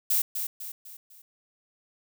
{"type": "noise with echo", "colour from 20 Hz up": "violet", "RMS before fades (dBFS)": -24, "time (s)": [0.1, 0.22], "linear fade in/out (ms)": 5, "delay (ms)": 250, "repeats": 4, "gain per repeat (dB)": -7, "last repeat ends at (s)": 1.22, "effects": []}